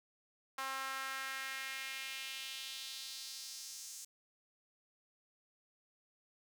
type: tone with high-pass filter sweep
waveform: sawtooth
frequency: 267 Hz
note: C4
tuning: 35 cents sharp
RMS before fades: -44 dBFS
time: 0.58-4.05 s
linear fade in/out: 5 ms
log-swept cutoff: 1100 to 6800 Hz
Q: 2.1
effects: none